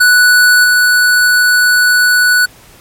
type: tone with level steps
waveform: square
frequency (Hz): 1480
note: F#6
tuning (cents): 0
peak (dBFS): -5 / -7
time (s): 0-2.46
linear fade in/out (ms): 10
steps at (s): 0.64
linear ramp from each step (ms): 2
effects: pink hiss -41 dBFS RMS until 2.8 s + MP3 64 kbps

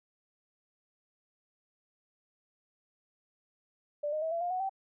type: tone with pitch steps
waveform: sine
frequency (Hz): 588 / 615.5 / 644.2 / 674.3 / 705.7 / 738.7 / 773.2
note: D5 / D#5 / E5 / E5 / F5 / F#5 / G5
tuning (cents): +2 / -19 / -40 / +39 / +18 / -3 / -24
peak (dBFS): -30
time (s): 4.03-4.695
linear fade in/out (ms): 10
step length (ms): 95
effects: none

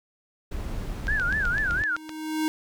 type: noise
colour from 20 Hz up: brown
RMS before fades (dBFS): -31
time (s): 0.51-1.83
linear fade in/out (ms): 10
type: click train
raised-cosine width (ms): 0.2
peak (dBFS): -18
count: 9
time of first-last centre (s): 1.07-2.093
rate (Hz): 7.82
type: tone with vibrato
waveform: sine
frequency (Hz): 1568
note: G6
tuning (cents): 0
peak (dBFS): -23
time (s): 1.08-1.96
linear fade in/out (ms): 2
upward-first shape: sine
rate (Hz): 4.3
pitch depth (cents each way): 200
type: tone with exponential growth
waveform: square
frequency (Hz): 312.1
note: D#4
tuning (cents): +5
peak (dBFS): -22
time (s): 1.51-2.48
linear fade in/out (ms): 0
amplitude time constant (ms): 210
effects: none

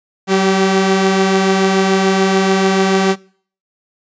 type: tone pair together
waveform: sawtooth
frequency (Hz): 190 / 386.9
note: F#3 / G4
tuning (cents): +46 / -23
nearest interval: octave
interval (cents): 1231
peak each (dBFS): -10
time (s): 0.27-3.16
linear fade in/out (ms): 50
effects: noise-tail reverb RT60 0.5 s tail -23 dB re dry + resampled to 16000 Hz

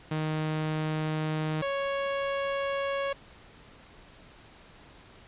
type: tone pair in turn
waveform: sawtooth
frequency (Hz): 155.56 / 554.4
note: D#3 / C#5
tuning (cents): 0 / 0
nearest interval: octave + minor seventh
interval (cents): 2200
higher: second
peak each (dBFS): -24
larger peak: neither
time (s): 0.11-1.62 / 1.62-3.13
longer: neither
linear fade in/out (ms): 5
effects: pink hiss -53 dBFS RMS until 5.27 s + resampled to 8000 Hz

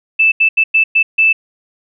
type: tone bursts at uneven times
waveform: sine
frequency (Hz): 2637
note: E7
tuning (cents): 0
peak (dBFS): -7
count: 6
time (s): 0.19-0.32 / 0.4-0.49 / 0.57-0.64 / 0.74-0.84 / 0.95-1.03 / 1.18-1.33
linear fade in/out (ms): 10
effects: none

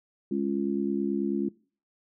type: chord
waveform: sine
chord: Db major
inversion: second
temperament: just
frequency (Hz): 207.9 / 277.2 / 346.5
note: Ab3 / Db4 / F4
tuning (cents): +2 / 0 / -14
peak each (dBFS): -29 / -30 / -30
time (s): 0.31-1.49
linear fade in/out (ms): 5
effects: noise-tail reverb RT60 0.4 s tail -21 dB re dry

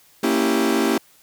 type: chord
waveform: 40% pulse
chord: A# diminished seventh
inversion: none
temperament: equal with one note detuned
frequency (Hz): 230.8 / 277.2 / 329.6 / 392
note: A#3 / C#4 / E4 / G4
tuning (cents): -17 / 0 / 0 / 0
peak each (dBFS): -22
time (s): 0.23-0.98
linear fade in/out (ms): 5
effects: white hiss -54 dBFS RMS until 1.22 s

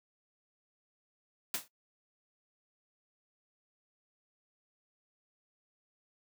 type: noise with exponential decay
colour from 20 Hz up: white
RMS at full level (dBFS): -30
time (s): 1.54-1.68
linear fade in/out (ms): 2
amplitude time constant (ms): 30
effects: noise-tail reverb RT60 0.1 s tail -17 dB re dry + high-pass 150 Hz 12 dB/octave

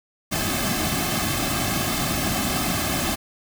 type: noise with comb filter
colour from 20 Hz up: pink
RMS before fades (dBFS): -24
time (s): 0.31-3.16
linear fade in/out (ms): 20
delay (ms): 2.1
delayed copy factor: -0.75
effects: none

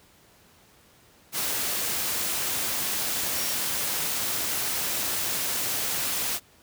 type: tone in noise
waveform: sine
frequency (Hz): 5600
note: F8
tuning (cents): +4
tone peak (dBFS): -35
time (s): 3.34-3.56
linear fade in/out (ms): 50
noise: white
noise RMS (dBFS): -28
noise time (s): 1.32-6.4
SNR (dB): -10
effects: pink hiss -57 dBFS RMS until 6.62 s + high-pass 60 Hz 12 dB/octave

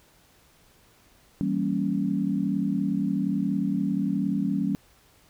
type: chord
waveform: sine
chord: E diminished seventh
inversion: none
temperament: equal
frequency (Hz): 164.81 / 196 / 233.1 / 277.2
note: E3 / G3 / Bb3 / Db4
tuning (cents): 0 / 0 / 0 / 0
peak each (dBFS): -32 / -26 / -31 / -28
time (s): 1.41-4.75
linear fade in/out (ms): 0
effects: pink hiss -59 dBFS RMS until 5.29 s

